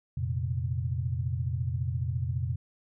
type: chord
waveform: sine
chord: F suspended fourth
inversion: none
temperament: just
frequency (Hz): 87.31 / 116.41 / 130.96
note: F2 / Bb2 / C3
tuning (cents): 0 / -2 / +2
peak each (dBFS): -32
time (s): 0.17-2.56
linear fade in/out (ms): 5
effects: none